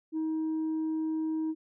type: tone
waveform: sine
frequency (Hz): 316.5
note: D#4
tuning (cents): +30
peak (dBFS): -26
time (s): 0.12-1.55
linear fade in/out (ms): 50
effects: tanh soft clip ceiling -27 dBFS